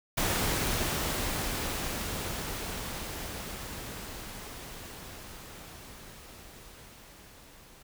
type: noise with level ramp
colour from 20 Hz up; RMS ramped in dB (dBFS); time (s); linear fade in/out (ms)
pink; -28 to -54; 0.17-7.83; 10
effects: none